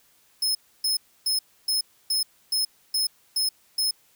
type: tone bursts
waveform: sawtooth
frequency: 5180 Hz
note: E8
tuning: 31 cents flat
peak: -19 dBFS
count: 9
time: 0.42-3.91 s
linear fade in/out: 5 ms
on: 130 ms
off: 290 ms
effects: white hiss -61 dBFS RMS until 4.15 s